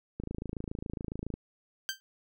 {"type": "click train", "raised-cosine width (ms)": 3, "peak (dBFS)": -23, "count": 32, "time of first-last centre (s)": [0.2, 1.34], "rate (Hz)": 27.2}
{"type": "tone with exponential decay", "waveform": "15% pulse", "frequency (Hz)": 1565, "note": "G6", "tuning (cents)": -3, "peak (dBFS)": -21, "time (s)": [1.89, 2], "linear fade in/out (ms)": 0, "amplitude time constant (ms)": 23}
{"effects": []}